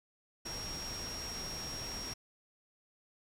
sine tone in noise, 5588 Hz, F8, in tune, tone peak -41 dBFS, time 0.45-2.14 s, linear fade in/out 10 ms, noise pink, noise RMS -44 dBFS, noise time 0.45-2.14 s, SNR 0 dB, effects low-pass 12000 Hz 12 dB/octave

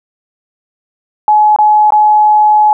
sine tone with dropouts, 848 Hz, G#5, 36 cents sharp, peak -4 dBFS, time 1.28-2.73 s, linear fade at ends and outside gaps 1 ms, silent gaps 1.562-1.587 / 1.905-1.922 s, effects none

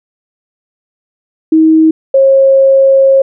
sine tone pair in turn, 317.9 / 540.2 Hz, D#4 / C#5, +37 / -45 cents, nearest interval major sixth, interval 918 cents, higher second, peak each -3 dBFS, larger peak neither, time 1.52-1.91 / 2.14-3.22 s, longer second, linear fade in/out 5 ms, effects none

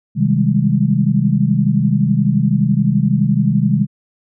sine chord, Ab major seventh, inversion first, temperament equal with one note detuned, 130.81 / 157.83 / 196 / 207.7 Hz, C3 / Eb3 / G3 / Ab3, 0 / +25 / 0 / 0 cents, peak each -17 dBFS, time 0.15-3.87 s, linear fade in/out 50 ms, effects none

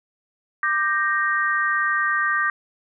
sine chord, G minor, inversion second, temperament equal with one note detuned, 1186.9 / 1568 / 1864.7 Hz, D6 / G6 / Bb6, +18 / 0 / 0 cents, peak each -23 dBFS, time 0.63-2.5 s, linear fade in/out 2 ms, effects none

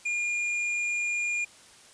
sine tone with tanh clipping, 2418 Hz, D7, 50 cents sharp, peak -28 dBFS, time 0.05-1.45 s, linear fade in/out 10 ms, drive 10 dB, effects white hiss -53 dBFS RMS until 1.93 s + resampled to 22050 Hz

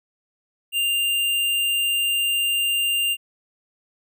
square tone, 2794 Hz, F7, in tune, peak -20 dBFS, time 0.72-3.17 s, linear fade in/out 50 ms, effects none

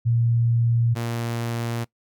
sine / sawtooth tone pair in turn, 117.1 / 117.1 Hz, A#2 / A#2, +8 / +8 cents, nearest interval unison, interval 0 cents, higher neither, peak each -17 / -21 dBFS, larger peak first, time 0.05-0.95 / 0.95-1.85 s, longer neither, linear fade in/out 20 ms, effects noise-tail reverb RT60 0.1 s tail -21 dB re dry

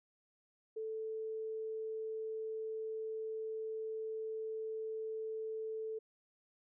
sine tone, 440 Hz, A4, in tune, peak -38 dBFS, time 0.76-5.99 s, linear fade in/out 10 ms, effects none

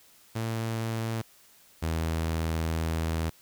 sawtooth tone pair in turn, 113.1 / 81.14 Hz, A2 / E2, +48 / -27 cents, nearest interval tritone, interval 575 cents, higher first, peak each -25 / -23 dBFS, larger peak second, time 0.35-1.22 / 1.82-3.3 s, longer second, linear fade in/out 10 ms, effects white hiss -58 dBFS RMS until 3.41 s

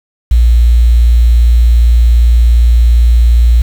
sine tone with quantisation, 58.7 Hz, A#1, 13 cents sharp, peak -3 dBFS, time 0.31-3.62 s, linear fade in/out 5 ms, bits 5, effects none

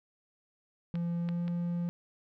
triangle tone with pitch glide, 171.2 to 173.09 Hz, F3 to F3, -34 to -15 cents, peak -28 dBFS, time 0.94-1.89 s, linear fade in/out 0 ms, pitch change +19 cents, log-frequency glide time 1.2-1.43 s
clicks, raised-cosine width 0.3 ms, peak -30 / -27 / -30 dBFS, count 3, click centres 0.955 / 1.289 / 1.48 s
effects none

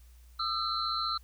sine tone cluster, 1220 / 1335 / 4001 / 4228 Hz, D#6 / E6 / B7 / C8, -34 / +22 / +22 / +17 cents, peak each -35 / -33 / -35 / -37 dBFS, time 0.39-1.18 s, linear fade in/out 10 ms, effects added 60 Hz sine -52 dBFS peak until 1.23 s + white hiss -66 dBFS RMS until 1.23 s

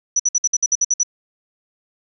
sine tone bursts, 5920 Hz, F#8, in tune, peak -13 dBFS, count 10, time 0.16-1.033 s, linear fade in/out 5 ms, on 36 ms, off 57 ms, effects none

